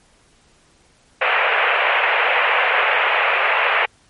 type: band-pass noise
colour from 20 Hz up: white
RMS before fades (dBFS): -17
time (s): 1.21-3.86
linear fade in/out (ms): 10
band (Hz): 470 to 2700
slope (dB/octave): 48
effects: pink hiss -55 dBFS RMS until 4.09 s + MP3 48 kbps